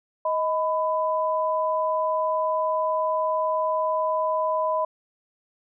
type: tone pair together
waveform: sine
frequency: 629.1 / 1000 Hz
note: D#5 / B5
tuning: +19 / +21 cents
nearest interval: minor sixth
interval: 802 cents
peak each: -24 dBFS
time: 0.25-4.85 s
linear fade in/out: 5 ms
effects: none